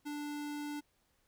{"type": "tone", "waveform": "square", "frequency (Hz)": 293.7, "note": "D4", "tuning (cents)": 0, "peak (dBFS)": -39, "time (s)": [0.05, 0.81], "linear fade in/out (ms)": 20, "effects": ["pink hiss -75 dBFS RMS until 1.27 s"]}